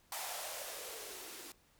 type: noise with band-pass filter sweep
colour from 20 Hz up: violet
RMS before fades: -45 dBFS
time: 0.12-1.52 s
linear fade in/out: 2 ms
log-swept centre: 800 to 310 Hz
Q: 3.8
effects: pink hiss -69 dBFS RMS until 1.79 s